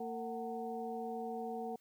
harmonic tone with a mistuned harmonic, 228.3 Hz, A#3, 36 cents flat, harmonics 1 / 2 / 3 / 4, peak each -44 / -42 / -42 / -55 dBFS, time 0-1.76 s, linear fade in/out 5 ms, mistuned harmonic 3, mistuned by +140 cents, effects white hiss -72 dBFS RMS until 1.8 s

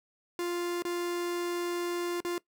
45% pulse tone with dropouts, 349.2 Hz, F4, in tune, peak -30 dBFS, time 0.39-2.38 s, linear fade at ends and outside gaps 1 ms, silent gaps 0.822-0.851 / 2.204-2.249 s, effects noise-tail reverb RT60 0.1 s tail -20 dB re dry

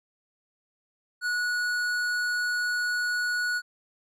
sine tone with tanh clipping, 1463 Hz, F#6, 20 cents flat, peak -27 dBFS, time 1.21-3.62 s, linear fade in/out 50 ms, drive 14 dB, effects none

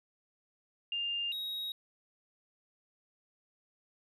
sine / triangle tone pair in turn, 2804 / 3791 Hz, F7 / A#7, +6 / +28 cents, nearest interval perfect fourth, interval 522 cents, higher second, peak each -32 / -34 dBFS, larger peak first, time 0.92-1.32 / 1.32-1.72 s, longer neither, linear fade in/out 2 ms, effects none

